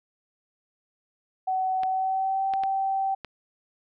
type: tone with pitch glide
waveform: sine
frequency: 753 to 775.1 Hz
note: F#5 to G5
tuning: +30 to -20 cents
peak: -23 dBFS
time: 1.47-3.15 s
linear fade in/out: 10 ms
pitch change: +50 cents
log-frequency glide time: 1.83-2.45 s
type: clicks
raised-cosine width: 0.3 ms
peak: -20 dBFS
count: 4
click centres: 1.834 / 2.537 / 2.636 / 3.247 s
effects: none